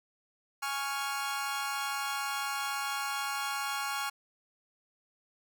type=chord; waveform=sawtooth; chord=Db major; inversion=second; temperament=equal; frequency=830.6 / 1108.7 / 1396.9 Hz; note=Ab5 / Db6 / F6; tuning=0 / 0 / 0 cents; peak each=-33 dBFS; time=0.62-4.1 s; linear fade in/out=10 ms; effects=none